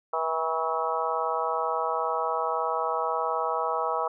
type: harmonic tone with a mistuned harmonic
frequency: 161.9 Hz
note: E3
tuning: 31 cents flat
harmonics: 3 / 4 / 5 / 6 / 7 / 8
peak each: -32 / -32 / -32 / -32 / -32 / -32 dBFS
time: 0.13-4.08 s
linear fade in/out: 5 ms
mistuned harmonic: 7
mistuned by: -33 cents
effects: none